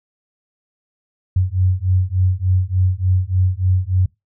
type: beating tone pair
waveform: sine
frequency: 90.9 / 94.3 Hz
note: F#2 / F#2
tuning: -30 / +33 cents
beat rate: 3.4 Hz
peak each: -17 dBFS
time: 1.36-4.06 s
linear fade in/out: 5 ms
effects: noise-tail reverb RT60 0.2 s tail -23 dB re dry